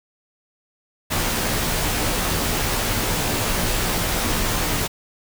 pink noise with comb filter, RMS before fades -22 dBFS, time 1.1-4.88 s, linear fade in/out 20 ms, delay 15 ms, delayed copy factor -0.6, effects none

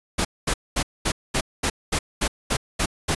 pink noise bursts, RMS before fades -22 dBFS, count 11, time 0.18-3.15 s, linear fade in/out 10 ms, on 70 ms, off 220 ms, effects resampled to 24000 Hz

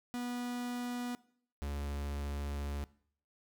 45% pulse tone pair in turn, 244.3 / 71.42 Hz, B3 / D2, -19 / -48 cents, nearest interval octave + major sixth, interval 2129 cents, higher first, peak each -36 / -36 dBFS, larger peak neither, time 0.14-1.15 / 1.62-2.84 s, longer second, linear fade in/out 0 ms, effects noise-tail reverb RT60 0.6 s tail -21 dB re dry

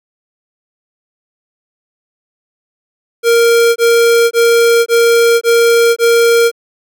square tone bursts, 466.2 Hz, A#4, in tune, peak -7 dBFS, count 6, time 3.23-6.515 s, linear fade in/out 50 ms, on 530 ms, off 21 ms, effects none

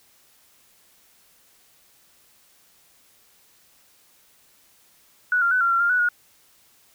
sine tone with pitch steps, 1473 / 1389 / 1500 / 1379 / 1367 / 1399 / 1479 / 1442 Hz, F#6 / F6 / F#6 / F6 / F6 / F6 / F#6 / F#6, -8 / -10 / +23 / -22 / -37 / +3 / -1 / -45 cents, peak -17 dBFS, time 5.32-6.088 s, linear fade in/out 2 ms, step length 96 ms, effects white hiss -58 dBFS RMS until 6.94 s

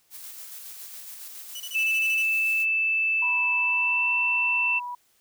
blue noise with tremolo, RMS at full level -40 dBFS, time 0.1-2.66 s, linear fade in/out 50 ms, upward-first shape square, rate 7.2 Hz, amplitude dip 25%
sawtooth tone bursts, 2960 Hz, F#7, in tune, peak -31 dBFS, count 9, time 1.55-2.226 s, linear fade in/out 5 ms, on 52 ms, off 26 ms
sine tone with pitch glide, 2637 to 2671 Hz, E7 to E7, 0 to +22 cents, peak -21 dBFS, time 1.74-4.8 s, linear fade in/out 20 ms, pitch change +22 cents, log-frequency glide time 3.53-4.13 s
sine tone, 976 Hz, B5, 21 cents flat, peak -31 dBFS, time 3.22-4.95 s, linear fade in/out 5 ms
effects white hiss -65 dBFS RMS until 5.2 s

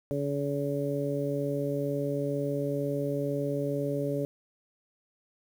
harmonic tone, 142.1 Hz, C#3, 43 cents sharp, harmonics 1 / 2 / 3 / 4, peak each -33 / -33 / -33 / -33 dBFS, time 0.11-4.25 s, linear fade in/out 0 ms, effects 9-bit

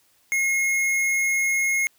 sine tone with hard clipping, 2158 Hz, C#7, 47 cents flat, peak -21 dBFS, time 0.32-1.87 s, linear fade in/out 0 ms, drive 15 dB, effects white hiss -62 dBFS RMS until 1.98 s

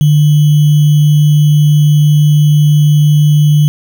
sine tone with sample-and-hold, 149 Hz, D3, 25 cents sharp, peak -4 dBFS, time 0.01-3.68 s, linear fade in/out 0 ms, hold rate 3150 Hz, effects none

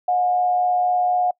sine tone with frequency modulation, 723 Hz, F#5, 40 cents flat, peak -16 dBFS, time 0.08-1.31 s, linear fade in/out 5 ms, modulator 104 Hz, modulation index 0.36, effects noise-tail reverb RT60 0.1 s tail -25 dB re dry

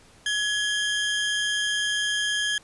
40% pulse tone pair together, 1684 / 3179 Hz, G#6 / G7, +24 / +24 cents, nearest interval major seventh, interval 1100 cents, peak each -25 / -26 dBFS, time 0.26-2.58 s, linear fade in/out 2 ms, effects pink hiss -54 dBFS RMS until 2.63 s + resampled to 24000 Hz

